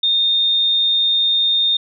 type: tone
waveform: sine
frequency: 3655 Hz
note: A#7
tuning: 35 cents flat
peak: -13 dBFS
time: 0.03-1.77 s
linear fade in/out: 5 ms
effects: none